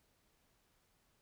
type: silence
effects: pink hiss -75 dBFS RMS until 1.21 s